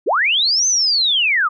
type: linear two-way sweep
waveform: sine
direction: up then down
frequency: 258.8 to 6272 to 1141 Hz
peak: -13 dBFS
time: 0.06-1.49 s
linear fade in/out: 20 ms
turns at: 0.67 s
effects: none